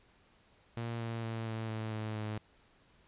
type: tone with pitch steps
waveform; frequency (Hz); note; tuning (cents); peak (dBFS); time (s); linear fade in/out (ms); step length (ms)
sawtooth; 116.54 / 114.94 / 113.35 / 111.79 / 110.25 / 108.74 / 107.24; A#2 / A#2 / A#2 / A2 / A2 / A2 / A2; 0 / -24 / -48 / +28 / +4 / -20 / -44; -32; 0.77-2.38; 0; 230
effects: pink hiss -66 dBFS RMS until 3.07 s + resampled to 8000 Hz